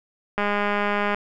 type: click train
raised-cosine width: 0.5 ms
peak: -9 dBFS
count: 158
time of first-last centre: 0.38-1.146 s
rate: 205 Hz
effects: none